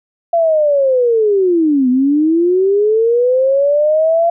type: linear two-way sweep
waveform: sine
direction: down then up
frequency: 685 to 246.9 to 685 Hz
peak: -9 dBFS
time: 0.33-4.3 s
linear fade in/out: 5 ms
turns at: 1.89 s
effects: none